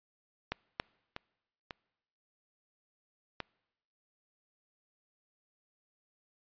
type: clicks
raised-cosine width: 0.3 ms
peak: -17 / -15 / -23 / -24 / -20 dBFS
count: 5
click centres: 0.52 / 0.799 / 1.164 / 1.708 / 3.403 s
effects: noise-tail reverb RT60 1.0 s tail -26 dB re dry + resampled to 11025 Hz